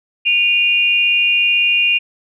sine tone pair together, 2456 / 2794 Hz, D#7 / F7, -23 / 0 cents, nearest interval major second, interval 223 cents, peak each -14 dBFS, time 0.25-1.99 s, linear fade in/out 20 ms, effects none

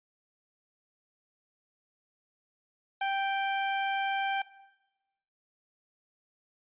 sawtooth tone, 784 Hz, G5, in tune, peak -24 dBFS, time 3.01-4.42 s, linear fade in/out 5 ms, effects noise-tail reverb RT60 1.0 s tail -17 dB re dry + resampled to 8000 Hz

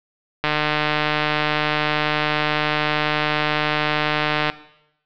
click train, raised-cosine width 0.3 ms, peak -3 dBFS, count 614, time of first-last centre 0.44-4.5 s, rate 151 Hz, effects noise-tail reverb RT60 0.8 s tail -17 dB re dry + low-pass 4000 Hz 12 dB/octave

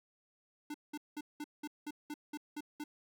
square tone bursts, 297.6 Hz, D4, 23 cents sharp, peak -40 dBFS, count 10, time 0.7-2.84 s, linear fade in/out 5 ms, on 43 ms, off 190 ms, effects none

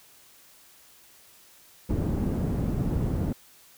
white low-pass noise, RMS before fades -27 dBFS, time 1.89-3.33 s, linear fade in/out 5 ms, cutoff 200 Hz, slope 12 dB/octave, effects white hiss -55 dBFS RMS until 3.77 s

